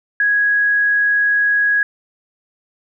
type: tone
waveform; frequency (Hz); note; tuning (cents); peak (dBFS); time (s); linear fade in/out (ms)
sine; 1661.2; G#6; 0; -12; 0.2-1.83; 2
effects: none